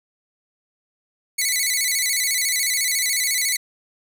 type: tone with vibrato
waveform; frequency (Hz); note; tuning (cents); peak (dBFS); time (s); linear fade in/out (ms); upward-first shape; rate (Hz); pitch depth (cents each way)
10% pulse; 2105; C7; +10; -10; 1.38-3.57; 10; square; 14; 85
effects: none